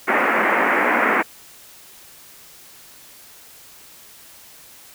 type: band-pass noise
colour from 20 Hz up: white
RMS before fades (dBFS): -18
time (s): 0.07-1.23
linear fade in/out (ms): 20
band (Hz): 210 to 2200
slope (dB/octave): 48
effects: white hiss -45 dBFS RMS until 4.94 s